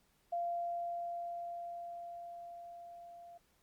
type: tone with level ramp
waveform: sine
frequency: 691 Hz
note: F5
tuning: 19 cents flat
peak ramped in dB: -33 to -51 dBFS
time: 0.32-3.38 s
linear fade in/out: 10 ms
effects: pink hiss -73 dBFS RMS until 3.62 s + Opus 48 kbps

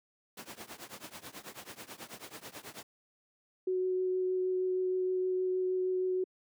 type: noise with tremolo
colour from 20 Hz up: pink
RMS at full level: -42 dBFS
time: 0.37-2.83 s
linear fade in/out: 5 ms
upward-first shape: triangle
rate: 9.2 Hz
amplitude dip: 95%
type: tone with vibrato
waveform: sine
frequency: 370 Hz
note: F#4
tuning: in tune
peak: -28 dBFS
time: 3.67-6.24 s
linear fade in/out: 5 ms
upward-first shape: triangle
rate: 6.4 Hz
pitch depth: 10 cents each way
effects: high-pass 200 Hz 12 dB/octave

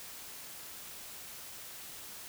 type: silence
effects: white hiss -47 dBFS RMS until 2.28 s

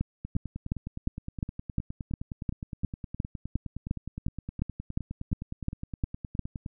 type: two click trains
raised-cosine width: 5 ms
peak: -23 / -15 dBFS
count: 63 / 19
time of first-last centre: 0.25-6.662 / 0.01-6.393 s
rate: 9.67 / 2.82 Hz
effects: none

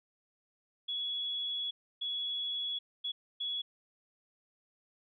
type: tone bursts at uneven times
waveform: sine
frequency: 3372 Hz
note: G#7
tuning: 26 cents sharp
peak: -33 dBFS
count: 4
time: 0.88-1.71 / 2.01-2.79 / 3.04-3.12 / 3.4-3.62 s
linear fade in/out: 10 ms
effects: none

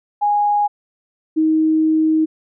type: tone pair in turn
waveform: sine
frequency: 826 / 315.2 Hz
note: G#5 / D#4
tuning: -10 / +23 cents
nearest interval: octave + perfect fourth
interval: 1667 cents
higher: first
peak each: -13 / -12 dBFS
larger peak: second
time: 0.21-0.68 / 1.36-2.26 s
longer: second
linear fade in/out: 20 ms
effects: none

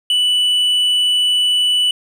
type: tone with tanh clipping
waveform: triangle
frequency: 2969 Hz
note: F#7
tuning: 5 cents sharp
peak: -13 dBFS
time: 0.1-1.91 s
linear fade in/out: 2 ms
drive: 8 dB
effects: none

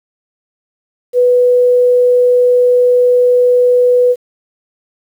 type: tone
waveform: sine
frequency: 493.9 Hz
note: B4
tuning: in tune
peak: -6 dBFS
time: 1.13-4.16 s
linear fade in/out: 50 ms
effects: 7-bit

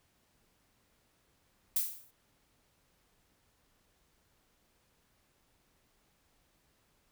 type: noise with exponential decay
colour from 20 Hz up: violet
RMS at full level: -27 dBFS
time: 1.76-2.11 s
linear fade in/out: 5 ms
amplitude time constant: 76 ms
effects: pink hiss -72 dBFS RMS until 7.11 s

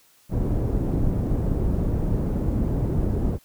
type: low-pass noise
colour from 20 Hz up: pink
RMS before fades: -23 dBFS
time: 0.29-3.39 s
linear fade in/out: 50 ms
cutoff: 330 Hz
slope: 12 dB/octave
effects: white hiss -58 dBFS RMS until 3.44 s

